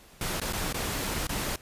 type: noise with dropouts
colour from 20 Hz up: pink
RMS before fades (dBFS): -31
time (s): 0.21-1.56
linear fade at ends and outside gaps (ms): 2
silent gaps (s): 0.4-0.415 / 0.526-0.532 / 0.727-0.743 / 1.27-1.292
effects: pink hiss -54 dBFS RMS until 1.61 s + resampled to 32000 Hz